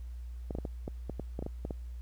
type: clicks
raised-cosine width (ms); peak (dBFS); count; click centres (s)
2; -23; 12; 0.508 / 0.551 / 0.586 / 0.652 / 0.879 / 1.097 / 1.197 / 1.391 / 1.425 / 1.464 / 1.651 / 1.708
effects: added 60 Hz sine -39 dBFS peak until 2.01 s + pink hiss -67 dBFS RMS until 2.01 s